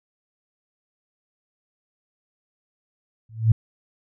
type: tone with exponential growth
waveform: sine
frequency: 111.8 Hz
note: A2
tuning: 28 cents sharp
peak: -9 dBFS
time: 3.29-3.52 s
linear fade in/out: 5 ms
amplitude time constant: 50 ms
effects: none